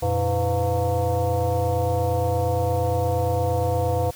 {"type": "tone with frequency modulation", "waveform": "sine", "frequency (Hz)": 294.7, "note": "D4", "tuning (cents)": 6, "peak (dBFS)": -19, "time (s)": [0.02, 4.11], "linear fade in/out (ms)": 10, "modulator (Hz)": 206, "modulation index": 2.3, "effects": ["white hiss -44 dBFS RMS until 4.15 s"]}